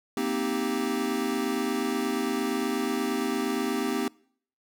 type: chord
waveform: square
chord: C minor seventh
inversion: third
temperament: equal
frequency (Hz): 233.1 / 261.6 / 311.1 / 392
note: Bb3 / C4 / Eb4 / G4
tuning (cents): 0 / 0 / 0 / 0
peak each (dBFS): -33 / -31 / -34 / -32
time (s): 0.17-4.08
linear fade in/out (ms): 2
effects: noise-tail reverb RT60 0.6 s tail -25 dB re dry